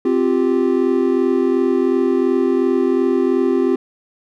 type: chord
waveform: triangle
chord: C suspended fourth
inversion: none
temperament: equal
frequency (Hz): 261.6 / 349.2 / 392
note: C4 / F4 / G4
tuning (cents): 0 / 0 / 0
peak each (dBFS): -16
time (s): 0.05-3.76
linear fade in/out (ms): 5
effects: none